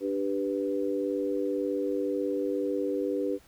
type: chord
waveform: sine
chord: G major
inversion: second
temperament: equal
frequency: 293.7 / 392 / 493.9 Hz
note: D4 / G4 / B4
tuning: 0 / 0 / 0 cents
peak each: -31 dBFS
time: 0-3.39 s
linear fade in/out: 50 ms
effects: pink hiss -59 dBFS RMS until 3.47 s